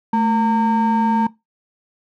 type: ring-modulated tone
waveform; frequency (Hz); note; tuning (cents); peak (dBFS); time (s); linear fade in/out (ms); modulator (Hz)
triangle; 347.2; F4; -10; -9; 0.13-1.27; 5; 567
effects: noise-tail reverb RT60 0.2 s tail -20 dB re dry